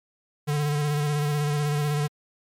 square tone with vibrato, 147.4 Hz, D3, 7 cents sharp, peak -23 dBFS, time 0.47-2.08 s, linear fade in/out 20 ms, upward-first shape square, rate 16 Hz, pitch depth 25 cents each way, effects MP3 64 kbps

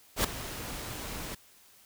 pink noise with ADSR envelope, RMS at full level -24 dBFS, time 0.16-1.35 s, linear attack 82 ms, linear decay 6 ms, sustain -15 dB, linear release 6 ms, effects white hiss -59 dBFS RMS until 1.85 s

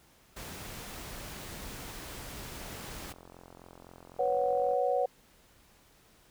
pink noise, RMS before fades -43 dBFS, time 0.36-3.13 s, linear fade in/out 10 ms
click train, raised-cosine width 1 ms, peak -36 dBFS, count 96, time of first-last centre 2.57-4.734 s, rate 43.9 Hz
sine chord, B suspended second, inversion none, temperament equal, 493.9 / 554.4 / 740 Hz, B4 / C#5 / F#5, 0 / 0 / 0 cents, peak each -30 dBFS, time 4.19-5.06 s, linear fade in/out 5 ms
effects pink hiss -62 dBFS RMS until 6.3 s

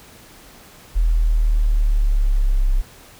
sine exponential sweep, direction down, 41.2 to 32.66 Hz, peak -13 dBFS, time 0.95-2.82 s, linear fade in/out 20 ms, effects pink hiss -45 dBFS RMS until 3.19 s

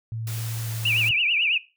sine tone, 112.7 Hz, A2, 42 cents sharp, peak -28 dBFS, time 0.12-1.11 s, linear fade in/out 0 ms
white noise, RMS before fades -37 dBFS, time 0.27-1.09 s, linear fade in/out 2 ms
sine tone with vibrato, 2610 Hz, E7, 18 cents flat, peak -19 dBFS, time 0.85-1.58 s, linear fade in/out 5 ms, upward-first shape triangle, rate 9.1 Hz, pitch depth 220 cents each way
effects noise-tail reverb RT60 0.3 s tail -18 dB re dry

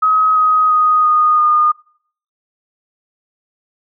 sine tone with pitch steps, 1270 / 1257.6 / 1245.3 / 1233.1 / 1221.1 Hz, D#6 / D#6 / D#6 / D#6 / D#6, +35 / +18 / +1 / -16 / -33 cents, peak -9 dBFS, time 0.02-1.72 s, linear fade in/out 10 ms, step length 340 ms, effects noise-tail reverb RT60 0.6 s tail -25 dB re dry

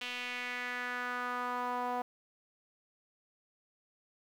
sawtooth tone with band-pass filter sweep, 246.7 Hz, B3, 2 cents flat, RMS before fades -37 dBFS, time 0.01-2.02 s, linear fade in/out 5 ms, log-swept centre 2900 to 820 Hz, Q 2.8, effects 10-bit

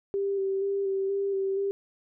sine tone with vibrato, 392 Hz, G4, in tune, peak -25 dBFS, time 0.14-1.71 s, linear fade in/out 0 ms, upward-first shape square, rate 2.1 Hz, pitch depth 19 cents each way, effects none

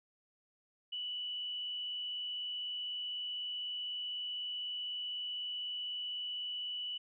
sine tone with frequency modulation, 2960 Hz, F#7, in tune, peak -37 dBFS, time 0.92-6.98 s, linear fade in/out 10 ms, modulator 76 Hz, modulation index 0.62, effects none

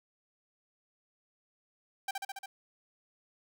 sawtooth tone with echo, 784 Hz, G5, in tune, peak -28 dBFS, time 2.08-2.11 s, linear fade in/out 5 ms, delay 70 ms, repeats 5, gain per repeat -2 dB, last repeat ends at 2.46 s, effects none

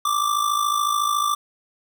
square tone with amplitude modulation, 1174.7 Hz, D6, in tune, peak -17 dBFS, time 0.05-1.35 s, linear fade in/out 5 ms, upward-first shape sine, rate 53.9 Hz, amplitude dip 65%, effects none

